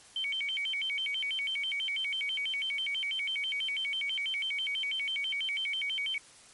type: tone with vibrato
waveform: sine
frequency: 2645 Hz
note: E7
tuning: 5 cents sharp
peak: -30 dBFS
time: 0.16-6.18 s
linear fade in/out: 2 ms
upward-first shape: square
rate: 6.1 Hz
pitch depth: 280 cents each way
effects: white hiss -55 dBFS RMS until 6.53 s + MP3 48 kbps